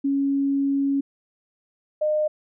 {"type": "tone pair in turn", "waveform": "sine", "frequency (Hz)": [277.2, 609.8], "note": ["C#4", "D#5"], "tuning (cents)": [0, -35], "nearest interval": "octave + major second", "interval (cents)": 1365, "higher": "second", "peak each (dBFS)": -19, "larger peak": "neither", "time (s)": [[0.04, 1.01], [2.01, 2.28]], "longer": "first", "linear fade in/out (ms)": 10, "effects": []}